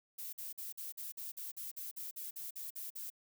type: noise bursts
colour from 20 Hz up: violet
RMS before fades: -44 dBFS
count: 15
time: 0.18-3.102 s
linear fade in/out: 10 ms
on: 150 ms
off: 48 ms
effects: none